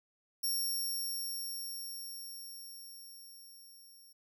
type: tone with level ramp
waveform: 10% pulse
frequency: 5520 Hz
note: F8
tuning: 21 cents flat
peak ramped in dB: -25 to -51 dBFS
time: 0.43-4.13 s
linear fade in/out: 10 ms
effects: none